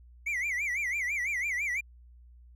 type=tone with vibrato; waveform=triangle; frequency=2151 Hz; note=C7; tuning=47 cents sharp; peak=-27 dBFS; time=0.26-1.81 s; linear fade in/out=10 ms; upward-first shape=sine; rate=6 Hz; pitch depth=190 cents each way; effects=added 60 Hz sine -51 dBFS peak until 2.55 s

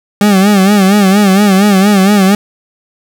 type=tone with vibrato; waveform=40% pulse; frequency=198.4 Hz; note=G3; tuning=21 cents sharp; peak=-4 dBFS; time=0.21-2.35 s; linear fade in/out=2 ms; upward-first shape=sine; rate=4.3 Hz; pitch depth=98 cents each way; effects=none

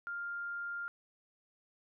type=tone; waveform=sine; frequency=1400 Hz; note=F6; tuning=4 cents sharp; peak=-37 dBFS; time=0.07-0.88 s; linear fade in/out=0 ms; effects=none

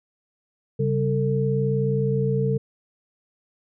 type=tone cluster; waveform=sine; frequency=135.5 / 194.7 / 448.2 Hz; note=C#3 / G3 / A4; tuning=-39 / -12 / +32 cents; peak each=-22 / -27 / -24 dBFS; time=0.79-2.58 s; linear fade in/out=10 ms; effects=none

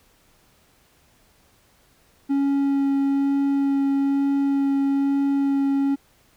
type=tone with vibrato; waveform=triangle; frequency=277.2 Hz; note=C#4; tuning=in tune; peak=-16 dBFS; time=2.29-5.96 s; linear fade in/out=20 ms; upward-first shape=sine; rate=1.1 Hz; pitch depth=8 cents each way; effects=pink hiss -59 dBFS RMS until 6.36 s

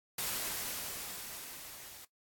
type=noise with level ramp; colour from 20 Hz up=white; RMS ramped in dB=-35 to -51 dBFS; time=0.18-2.05 s; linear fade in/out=5 ms; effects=noise-tail reverb RT60 0.1 s tail -17 dB re dry + AAC 64 kbps

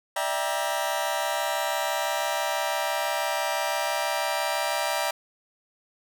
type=chord; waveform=sawtooth; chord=E half-diminished seventh; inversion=third; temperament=just; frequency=593.3 / 659.3 / 791.1 / 949.3 Hz; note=D5 / E5 / G5 / Bb5; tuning=+18 / 0 / +16 / +31 cents; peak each=-27 dBFS; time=0.16-5.11 s; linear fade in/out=5 ms; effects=none

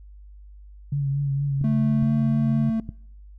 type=tone with vibrato; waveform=sine; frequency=140 Hz; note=C#3; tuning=18 cents sharp; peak=-21 dBFS; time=0.92-2.7 s; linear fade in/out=5 ms; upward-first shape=triangle; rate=4.3 Hz; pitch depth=42 cents each way
type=clicks; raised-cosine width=5 ms; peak=-19 dBFS; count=3; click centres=1.614 / 2.029 / 2.891 s
type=tone with pitch glide; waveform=triangle; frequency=220 to 223.3 Hz; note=A3 to A3; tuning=0 to +26 cents; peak=-19 dBFS; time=1.64-2.8 s; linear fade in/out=2 ms; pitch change=+26 cents; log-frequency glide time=1.93-2.1 s
effects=noise-tail reverb RT60 0.8 s tail -25 dB re dry + added 50 Hz sine -42 dBFS peak until 3.38 s

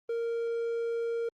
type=tone; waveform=triangle; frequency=464.3 Hz; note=A#4; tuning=7 cents flat; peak=-27 dBFS; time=0.09-1.29 s; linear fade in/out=5 ms; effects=Opus 24 kbps

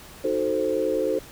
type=chord; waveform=sine; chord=D# diminished seventh; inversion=none; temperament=equal; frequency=311.1 / 370 / 440 / 523.3 Hz; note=D#4 / F#4 / A4 / C5; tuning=0 / 0 / 0 / 0 cents; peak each=-29 / -29 / -26 / -25 dBFS; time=0.24-1.19 s; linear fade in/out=5 ms; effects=pink hiss -45 dBFS RMS until 1.31 s

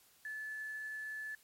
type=tone with quantisation; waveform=sine; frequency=1733 Hz; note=A6; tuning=27 cents flat; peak=-40 dBFS; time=0.25-1.35 s; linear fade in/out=2 ms; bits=10; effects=white hiss -66 dBFS RMS until 1.43 s + MP3 64 kbps

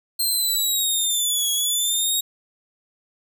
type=linear two-way sweep; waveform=15% pulse; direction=down then up; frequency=4186 to 3322 to 3789 Hz; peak=-13 dBFS; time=0.19-2.21 s; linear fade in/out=10 ms; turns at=1.51 s; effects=none

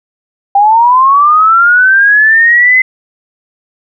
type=linear sweep; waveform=sine; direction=up; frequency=788 to 2058 Hz; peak=-3 dBFS; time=0.55-2.82 s; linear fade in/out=5 ms; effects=none

